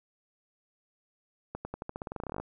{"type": "accelerating click train", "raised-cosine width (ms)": 1, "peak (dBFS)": -22, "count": 19, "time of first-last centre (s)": [1.55, 2.4], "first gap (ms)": 100, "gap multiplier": 0.9, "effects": []}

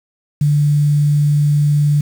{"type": "tone with quantisation", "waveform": "sine", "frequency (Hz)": 146.83, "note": "D3", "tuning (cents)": 0, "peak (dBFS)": -10, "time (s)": [0.41, 2.01], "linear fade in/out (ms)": 5, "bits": 6, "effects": []}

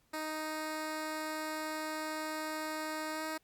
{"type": "tone with pitch glide", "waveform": "10% pulse", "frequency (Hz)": [311.1, 314.4], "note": ["D#4", "D#4"], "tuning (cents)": [0, 18], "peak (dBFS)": -28, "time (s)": [0.13, 3.38], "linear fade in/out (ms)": 10, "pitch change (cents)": 18, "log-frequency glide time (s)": [3.12, 3.23], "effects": ["pink hiss -72 dBFS RMS until 3.43 s", "Opus 48 kbps"]}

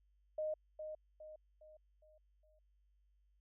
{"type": "tone with echo", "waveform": "sine", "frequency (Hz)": 618, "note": "D#5", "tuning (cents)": -12, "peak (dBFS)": -36, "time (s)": [0.38, 0.54], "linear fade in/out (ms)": 5, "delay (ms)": 410, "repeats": 5, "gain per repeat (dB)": -7, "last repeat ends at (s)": 2.59, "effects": ["added 50 Hz sine -70 dBFS peak until 3.4 s"]}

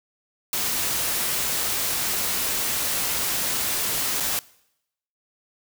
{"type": "noise with dropouts", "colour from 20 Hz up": "white", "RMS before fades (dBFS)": -25, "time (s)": [0.53, 4.39], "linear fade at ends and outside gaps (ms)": 1, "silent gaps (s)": [4.201, 4.205], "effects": ["noise-tail reverb RT60 0.8 s tail -22 dB re dry"]}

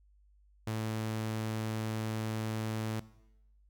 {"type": "tone", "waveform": "sawtooth", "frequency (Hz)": 110, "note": "A2", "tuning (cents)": 0, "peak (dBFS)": -29, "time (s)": [0.67, 3], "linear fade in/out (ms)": 5, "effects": ["noise-tail reverb RT60 0.9 s tail -19 dB re dry", "added 50 Hz sine -61 dBFS peak until 3.69 s"]}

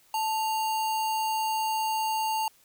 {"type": "tone with sample-and-hold", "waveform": "sine", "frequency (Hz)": 880, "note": "A5", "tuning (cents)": 0, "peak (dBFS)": -25, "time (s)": [0.14, 2.48], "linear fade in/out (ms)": 2, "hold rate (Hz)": 3675, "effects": ["white hiss -61 dBFS RMS until 2.64 s"]}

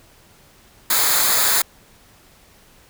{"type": "noise with comb filter", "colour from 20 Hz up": "white", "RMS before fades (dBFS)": -17, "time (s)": [0.9, 1.62], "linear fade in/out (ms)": 5, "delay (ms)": 0.35, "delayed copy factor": -0.65, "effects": ["pink hiss -51 dBFS RMS until 2.89 s"]}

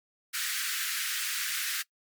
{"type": "high-pass noise", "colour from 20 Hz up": "pink", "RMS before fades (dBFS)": -32, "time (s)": [0.33, 1.83], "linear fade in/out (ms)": 20, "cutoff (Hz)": 1400, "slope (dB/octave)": 48, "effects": ["noise-tail reverb RT60 0.1 s tail -22 dB re dry", "MP3 96 kbps"]}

